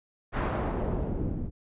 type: noise with low-pass filter sweep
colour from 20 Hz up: pink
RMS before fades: -30 dBFS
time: 0.32-1.51 s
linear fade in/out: 50 ms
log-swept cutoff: 1700 to 210 Hz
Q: 0.93
effects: resampled to 8000 Hz